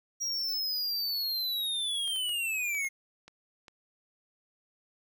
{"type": "linear sweep", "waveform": "square", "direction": "down", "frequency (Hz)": [5700, 2120], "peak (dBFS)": -30, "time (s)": [0.2, 2.89], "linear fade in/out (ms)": 20}
{"type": "clicks", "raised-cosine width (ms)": 0.2, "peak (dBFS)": -32, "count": 7, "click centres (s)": [2.077, 2.161, 2.293, 2.748, 2.847, 3.28, 3.682]}
{"effects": ["11-bit"]}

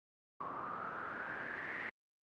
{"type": "noise with low-pass filter sweep", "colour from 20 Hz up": "pink", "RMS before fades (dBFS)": -42, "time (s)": [0.4, 1.9], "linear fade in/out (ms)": 10, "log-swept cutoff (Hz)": [1100, 2000], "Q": 7.6, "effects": ["high-pass 200 Hz 12 dB/octave", "Opus 48 kbps"]}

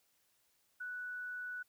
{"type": "tone", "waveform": "sine", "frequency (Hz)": 1480, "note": "F#6", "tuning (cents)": 0, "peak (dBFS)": -40, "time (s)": [0.8, 1.63], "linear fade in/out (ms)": 10, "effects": ["white hiss -75 dBFS RMS until 1.68 s"]}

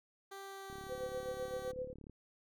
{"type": "tone with pitch glide", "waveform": "15% pulse", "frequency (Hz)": [392, 384.6], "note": ["G4", "G4"], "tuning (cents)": [0, -33], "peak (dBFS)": -40, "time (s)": [0.31, 1.72], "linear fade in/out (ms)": 10, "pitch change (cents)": -33, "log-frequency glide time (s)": [0.42, 1.03]}
{"type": "click train", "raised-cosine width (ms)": 3, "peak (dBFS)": -39, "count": 51, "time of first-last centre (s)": [0.7, 2.097], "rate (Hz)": 35.8}
{"type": "tone with tremolo", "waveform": "sine", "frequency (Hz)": 508, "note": "B4", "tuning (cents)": 49, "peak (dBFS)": -36, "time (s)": [0.88, 1.94], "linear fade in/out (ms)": 50, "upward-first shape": "sine", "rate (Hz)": 7.8, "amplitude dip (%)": 70}
{"effects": []}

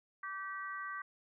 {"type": "harmonic tone", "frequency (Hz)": 387, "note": "G4", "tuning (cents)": -22, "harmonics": [3, 4, 5], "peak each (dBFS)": [-42, -44, -46], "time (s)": [0.23, 1.02], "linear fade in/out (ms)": 5, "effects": []}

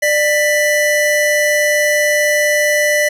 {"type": "tone pair together", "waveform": "square", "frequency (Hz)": [595.9, 1975.5], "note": ["D5", "B6"], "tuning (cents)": [25, 0], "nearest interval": "octave + major sixth", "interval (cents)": 2075, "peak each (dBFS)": -15, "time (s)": [0.02, 3.09], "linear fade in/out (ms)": 10, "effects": ["resampled to 32000 Hz", "8-bit"]}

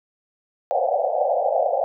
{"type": "band-pass noise", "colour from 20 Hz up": "pink", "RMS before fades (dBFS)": -21, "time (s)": [0.71, 1.84], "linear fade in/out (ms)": 0, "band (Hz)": [510, 790], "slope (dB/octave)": 96, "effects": []}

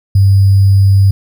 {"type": "tone with sample-and-hold", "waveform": "sine", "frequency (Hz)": 97.7, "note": "G2", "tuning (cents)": -5, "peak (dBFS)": -4, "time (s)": [0.15, 1.11], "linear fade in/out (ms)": 5, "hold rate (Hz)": 4900, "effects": []}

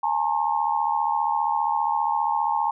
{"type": "tone cluster", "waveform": "sine", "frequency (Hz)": [835, 910, 1074], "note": ["G#5", "A#5", "C6"], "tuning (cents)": [9, -42, 45], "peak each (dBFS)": [-24, -24, -28], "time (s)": [0.03, 2.71], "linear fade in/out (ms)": 5, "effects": []}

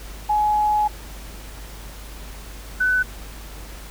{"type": "tone pair in turn", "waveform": "sine", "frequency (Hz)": [843, 1502.1], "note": ["G#5", "F#6"], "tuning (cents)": [26, 26], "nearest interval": "minor seventh", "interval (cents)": 1000, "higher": "second", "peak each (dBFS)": -16, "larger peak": "neither", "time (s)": [[0.29, 0.88], [2.8, 3.03]], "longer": "first", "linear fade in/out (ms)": 10, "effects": ["added 50 Hz sine -36 dBFS peak until 3.9 s", "pink hiss -41 dBFS RMS until 3.9 s"]}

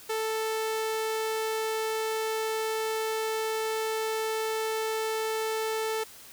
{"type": "tone", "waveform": "sawtooth", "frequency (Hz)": 440.6, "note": "A4", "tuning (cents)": 2, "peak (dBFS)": -24, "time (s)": [0.09, 6.04], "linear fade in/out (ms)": 10, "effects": ["white hiss -49 dBFS RMS until 6.32 s"]}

